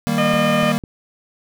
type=chord; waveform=square; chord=Eb major; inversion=none; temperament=equal; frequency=155.56 / 196 / 233.1 Hz; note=Eb3 / G3 / Bb3; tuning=0 / 0 / 0 cents; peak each=-24 / -23 / -21 dBFS; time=0.07-0.78 s; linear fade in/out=0 ms
type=harmonic tone; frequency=609 Hz; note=D#5; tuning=37 cents flat; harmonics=1 / 2 / 3 / 4 / 5; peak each=-19 / -23 / -27 / -27 / -29 dBFS; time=0.18-0.72 s; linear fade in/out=2 ms
type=clicks; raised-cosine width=3 ms; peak=-19 dBFS; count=3; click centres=0.339 / 0.63 / 0.838 s
effects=none